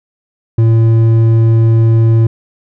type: tone with hard clipping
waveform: sine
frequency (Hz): 113.3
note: A#2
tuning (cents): -49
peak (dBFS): -7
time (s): 0.58-2.27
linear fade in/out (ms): 5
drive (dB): 6
effects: none